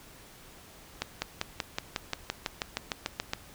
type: accelerating click train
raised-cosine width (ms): 0.2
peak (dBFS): -12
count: 15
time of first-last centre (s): 1.02-3.334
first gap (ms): 200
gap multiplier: 0.97
effects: pink hiss -52 dBFS RMS until 3.54 s